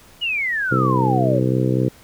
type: exponential sweep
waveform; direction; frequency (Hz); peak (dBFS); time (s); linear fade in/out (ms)
sine; down; 2960 to 530; -19; 0.21-1.4; 20
type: harmonic tone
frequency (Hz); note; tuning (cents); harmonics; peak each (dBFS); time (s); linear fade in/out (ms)
64.1; C2; -35; 2 / 3 / 4 / 5 / 6 / 7 / 8; -19 / -24 / -26 / -23 / -26 / -27 / -28; 0.71-1.89; 10
type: clicks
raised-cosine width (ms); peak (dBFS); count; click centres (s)
2; -24; 2; 1.139 / 1.422
effects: pink hiss -48 dBFS RMS until 2.03 s